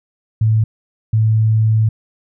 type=tone bursts at uneven times; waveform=sine; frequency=110 Hz; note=A2; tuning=in tune; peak=-10 dBFS; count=2; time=0.41-0.64 / 1.13-1.89 s; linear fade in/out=5 ms; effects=none